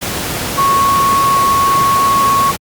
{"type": "tone in noise", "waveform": "sine", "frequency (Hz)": 1104, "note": "C#6", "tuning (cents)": -7, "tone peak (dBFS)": -9, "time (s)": [0.57, 2.52], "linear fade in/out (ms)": 20, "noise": "pink", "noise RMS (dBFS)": -19, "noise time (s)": [0.01, 2.57], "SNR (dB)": 7, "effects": ["high-pass 80 Hz 12 dB/octave", "Opus 48 kbps"]}